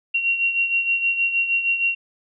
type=beating tone pair; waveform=sine; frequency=2746 / 2752.4 Hz; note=F7 / F7; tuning=-30 / -26 cents; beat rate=6.4 Hz; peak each=-19 / -26 dBFS; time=0.14-1.95 s; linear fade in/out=10 ms; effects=none